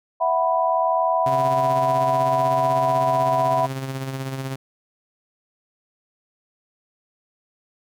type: chord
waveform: sine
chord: E suspended second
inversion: none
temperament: equal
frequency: 659.3 / 740 / 987.8 Hz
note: E5 / F#5 / B5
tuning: 0 / 0 / 0 cents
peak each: -21 / -23 / -21 dBFS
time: 0.2-3.67 s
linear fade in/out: 20 ms
type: tone with tremolo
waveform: sawtooth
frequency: 133.7 Hz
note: C3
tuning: 38 cents sharp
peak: -21 dBFS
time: 1.26-4.56 s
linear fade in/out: 5 ms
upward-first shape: sine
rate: 16 Hz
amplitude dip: 45%
effects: none